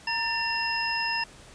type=tone cluster; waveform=sine; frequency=930 / 1784 / 2738 / 5110 Hz; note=A#5 / A6 / F7 / D#8; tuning=-4 / +23 / -35 / +45 cents; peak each=-31 dBFS; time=0.07-1.24 s; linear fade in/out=5 ms; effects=pink hiss -50 dBFS RMS until 1.54 s + resampled to 22050 Hz